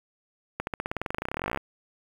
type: accelerating click train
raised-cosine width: 0.5 ms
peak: -14 dBFS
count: 29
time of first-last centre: 0.6-1.574 s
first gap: 71 ms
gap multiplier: 0.94
effects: 7-bit